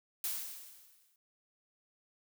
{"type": "noise with exponential decay", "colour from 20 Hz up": "blue", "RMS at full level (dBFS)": -34, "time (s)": [0.24, 1.16], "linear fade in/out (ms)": 2, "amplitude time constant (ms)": 200, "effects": []}